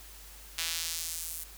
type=tone with high-pass filter sweep; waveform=sawtooth; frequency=164.81 Hz; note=E3; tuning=in tune; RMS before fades=-36 dBFS; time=0.58-1.44 s; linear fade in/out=5 ms; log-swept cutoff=3000 to 11000 Hz; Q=0.92; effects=added 50 Hz sine -51 dBFS peak until 1.57 s + white hiss -51 dBFS RMS until 1.57 s